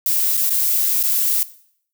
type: noise with dropouts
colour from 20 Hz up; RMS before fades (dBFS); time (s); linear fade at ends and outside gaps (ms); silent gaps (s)
violet; -18; 0.06-1.43; 1; 0.37-0.375 / 0.495-0.505 / 1.029-1.036
effects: noise-tail reverb RT60 0.6 s tail -17 dB re dry